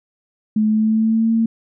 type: tone with pitch glide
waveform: sine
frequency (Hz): 215.1 to 226.4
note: A3 to A3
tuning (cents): -39 to +50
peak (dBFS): -13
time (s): 0.56-1.46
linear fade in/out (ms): 5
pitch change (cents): +89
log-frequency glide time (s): 0.67-1.31
effects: none